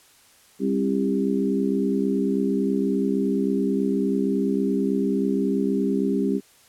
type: harmonic tone with a mistuned harmonic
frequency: 66.3 Hz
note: C2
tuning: 23 cents sharp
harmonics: 3 / 4 / 5 / 6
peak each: -24 / -24 / -30 / -26 dBFS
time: 0.59-6.41 s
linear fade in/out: 50 ms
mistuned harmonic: 4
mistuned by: +18 cents
effects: white hiss -55 dBFS RMS until 6.68 s + low-pass 12000 Hz 12 dB/octave